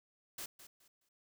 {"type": "noise with echo", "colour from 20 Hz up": "white", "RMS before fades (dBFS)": -44, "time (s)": [0.38, 0.46], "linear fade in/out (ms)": 5, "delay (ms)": 210, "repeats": 3, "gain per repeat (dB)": -12, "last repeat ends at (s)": 1.09, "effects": []}